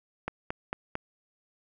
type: click train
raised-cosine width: 0.5 ms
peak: -16 dBFS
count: 4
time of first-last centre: 0.28-0.954 s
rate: 4.45 Hz
effects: none